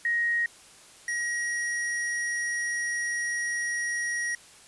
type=tone pair in turn; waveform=sine / square; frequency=1880 / 1897.5 Hz; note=A#6 / A#6; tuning=+14 / +30 cents; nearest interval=unison; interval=16 cents; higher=second; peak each=-23 / -28 dBFS; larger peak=first; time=0.05-0.46 / 1.08-4.35 s; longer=second; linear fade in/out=2 ms; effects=white hiss -52 dBFS RMS until 4.67 s + resampled to 24000 Hz